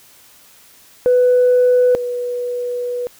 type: tone pair in turn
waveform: sine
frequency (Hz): 497.1 / 489.4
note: B4 / B4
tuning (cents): +11 / -16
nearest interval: unison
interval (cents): 27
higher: first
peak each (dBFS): -8 / -19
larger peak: first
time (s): 1.06-1.95 / 1.95-3.07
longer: second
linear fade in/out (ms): 0
effects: tanh soft clip ceiling -6 dBFS + white hiss -47 dBFS RMS until 3.19 s